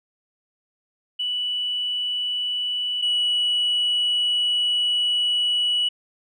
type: tone pair in turn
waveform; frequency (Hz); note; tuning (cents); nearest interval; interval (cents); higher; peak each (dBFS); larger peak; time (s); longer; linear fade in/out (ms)
sine; 2960 / 2940; F#7 / F#7; 0 / -12; unison; 12; first; -22 / -17; second; 1.19-3.02 / 3.02-5.89; second; 10
effects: tanh soft clip ceiling -16 dBFS